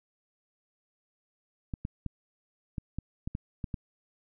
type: clicks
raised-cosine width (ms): 5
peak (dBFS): -21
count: 9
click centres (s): 1.738 / 1.851 / 2.063 / 2.782 / 2.986 / 3.275 / 3.351 / 3.642 / 3.742
effects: none